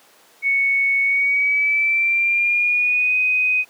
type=tone with pitch glide; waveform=sine; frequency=2217 to 2503 Hz; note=C#7 to D#7; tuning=0 to +10 cents; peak=-15 dBFS; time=0.42-3.65 s; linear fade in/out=50 ms; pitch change=+210 cents; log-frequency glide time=1.02-3.17 s; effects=pink hiss -51 dBFS RMS until 3.69 s + high-pass 400 Hz 12 dB/octave